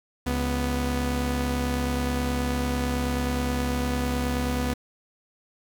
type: tone pair together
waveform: sawtooth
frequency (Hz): 69.24 / 246.9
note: C#2 / B3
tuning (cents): -1 / 0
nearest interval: octave + minor seventh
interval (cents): 2201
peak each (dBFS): -23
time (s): 0.26-4.74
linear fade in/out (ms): 10
effects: 9-bit